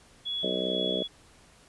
sine tone with tremolo, 3374 Hz, G#7, 27 cents sharp, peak -29 dBFS, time 0.25-1.08 s, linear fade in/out 20 ms, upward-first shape sine, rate 2.1 Hz, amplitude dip 35%
harmonic tone, 62.6 Hz, B1, 24 cents sharp, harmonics 3 / 4 / 5 / 6 / 7 / 8 / 9 / 10, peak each -36 / -38 / -38 / -36 / -35 / -39 / -36 / -35 dBFS, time 0.43-1.03 s, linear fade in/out 5 ms
effects pink hiss -57 dBFS RMS until 1.68 s + resampled to 24000 Hz

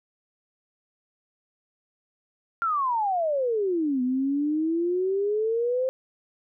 sine exponential two-way sweep, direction down then up, 1400 to 248 to 526 Hz, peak -22 dBFS, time 2.62-5.89 s, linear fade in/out 0 ms, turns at 4.02 s, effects none

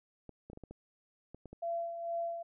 clicks, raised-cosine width 2 ms, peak -34 dBFS, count 9, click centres 0.293 / 0.5 / 0.532 / 0.574 / 0.637 / 0.71 / 1.346 / 1.457 / 1.53 s
sine tone with tremolo, 678 Hz, E5, 49 cents sharp, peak -32 dBFS, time 1.62-2.43 s, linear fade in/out 10 ms, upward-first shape sine, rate 2.2 Hz, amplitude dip 55%
effects none

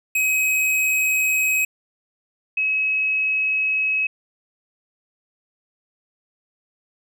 square / sine tone pair in turn, 2537 / 2562 Hz, D#7 / E7, +33 / -50 cents, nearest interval unison, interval 17 cents, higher second, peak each -18 / -18 dBFS, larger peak neither, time 0.15-1.65 / 2.57-4.07 s, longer neither, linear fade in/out 5 ms, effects none

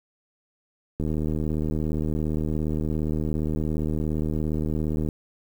click train, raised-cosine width 3 ms, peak -15 dBFS, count 317, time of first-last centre 1-5.088 s, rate 77.3 Hz, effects 8-bit

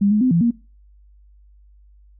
sine tone with pitch steps, 201.4 / 211.1 / 255.6 / 168.8 / 235.1 Hz, G3 / G#3 / C4 / E3 / A#3, +47 / +29 / -40 / +41 / +15 cents, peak -13 dBFS, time 0.01-0.51 s, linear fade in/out 10 ms, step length 100 ms, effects noise-tail reverb RT60 0.3 s tail -20 dB re dry + added 50 Hz sine -47 dBFS peak until 2.19 s

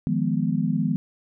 sine chord, F half-diminished seventh, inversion third, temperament equal, 155.56 / 174.61 / 207.7 / 246.9 Hz, Eb3 / F3 / Ab3 / Cb4, 0 / 0 / 0 / 0 cents, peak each -26 dBFS, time 0.07-0.96 s, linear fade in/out 0 ms, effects none

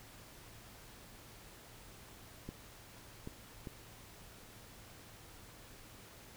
clicks, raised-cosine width 3 ms, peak -30 dBFS, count 3, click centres 2.49 / 3.274 / 3.672 s, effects added 110 Hz sine -64 dBFS peak until 6.36 s + pink hiss -56 dBFS RMS until 6.36 s

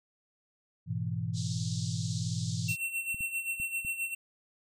sine chord, E major, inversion first, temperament equal with one note detuned, 103.83 / 122.26 / 164.81 Hz, G#2 / B2 / E3, 0 / -17 / 0 cents, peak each -35 / -35 / -35 dBFS, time 0.86-2.76 s, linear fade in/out 50 ms
pink band-pass noise, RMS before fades -43 dBFS, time 1.33-2.77 s, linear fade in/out 50 ms, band 3700 to 7900 Hz, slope 48 dB/octave
square tone with tremolo, 2712 Hz, E7, 49 cents sharp, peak -30 dBFS, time 2.68-4.15 s, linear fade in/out 10 ms, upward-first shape sine, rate 7.6 Hz, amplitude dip 70%
clicks, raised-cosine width 5 ms, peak -33 dBFS, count 4, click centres 3.145 / 3.207 / 3.6 / 3.849 s
effects none

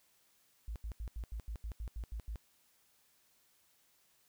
sine tone bursts, 55 Hz, A1, in tune, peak -38 dBFS, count 11, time 0.68-2.358 s, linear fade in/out 0 ms, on 78 ms, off 82 ms, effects white hiss -71 dBFS RMS until 4.28 s

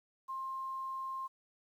sine tone with quantisation, 1060 Hz, C6, 22 cents sharp, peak -37 dBFS, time 0.28-1.28 s, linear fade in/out 20 ms, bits 11, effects none

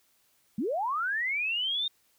sine linear sweep, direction up, 183.2 to 3700 Hz, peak -27 dBFS, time 0.58-1.88 s, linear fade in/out 5 ms, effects white hiss -68 dBFS RMS until 2.18 s

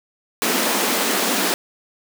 pink high-pass noise, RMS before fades -20 dBFS, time 0.42-1.54 s, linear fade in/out 0 ms, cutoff 190 Hz, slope 96 dB/octave, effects none

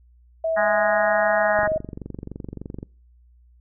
sine tone with pitch glide, 650 to 629.3 Hz, E5 to D#5, -24 to +19 cents, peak -20 dBFS, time 0.44-1.78 s, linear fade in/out 5 ms, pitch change -57 cents, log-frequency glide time 1.41-1.63 s
harmonic tone, 207.7 Hz, G#3, in tune, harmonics 1 / 3 / 4 / 5 / 6 / 7 / 8 / 9, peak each -36 / -33 / -24 / -31 / -30 / -28 / -26 / -28 dBFS, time 0.56-1.68 s, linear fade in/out 20 ms
click train, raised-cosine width 3 ms, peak -20 dBFS, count 30, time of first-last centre 1.59-2.829 s, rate 23.4 Hz
effects noise-tail reverb RT60 0.4 s tail -25 dB re dry + added 60 Hz sine -51 dBFS peak until 3.6 s

